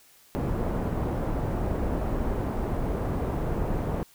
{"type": "low-pass noise", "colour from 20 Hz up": "pink", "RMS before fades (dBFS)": -28, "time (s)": [0.35, 4.03], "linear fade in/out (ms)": 0, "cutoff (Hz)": 750, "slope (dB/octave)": 12, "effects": ["white hiss -57 dBFS RMS until 4.14 s"]}